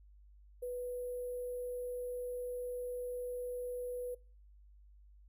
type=tone with sample-and-hold; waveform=sine; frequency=493.9 Hz; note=B4; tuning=in tune; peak=-37 dBFS; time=0.62-4.15 s; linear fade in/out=10 ms; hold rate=11025 Hz; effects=noise-tail reverb RT60 0.4 s tail -24 dB re dry + added 50 Hz sine -57 dBFS peak until 5.28 s